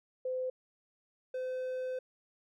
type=tone pair in turn; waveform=sine / triangle; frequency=512 / 512 Hz; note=C5 / C5; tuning=-38 / -38 cents; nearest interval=unison; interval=0 cents; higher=neither; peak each=-32 / -32 dBFS; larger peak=neither; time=0.25-0.5 / 1.34-1.99 s; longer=second; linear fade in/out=5 ms; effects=none